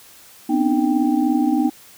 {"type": "tone cluster", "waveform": "sine", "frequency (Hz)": [247.9, 265, 281.4, 304.5, 785], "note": ["B3", "C4", "C#4", "D#4", "G5"], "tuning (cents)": [7, 22, 26, -37, 2], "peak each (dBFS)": [-20, -24, -27, -18, -26], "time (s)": [0.49, 1.7], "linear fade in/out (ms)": 10, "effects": ["white hiss -46 dBFS RMS until 1.97 s"]}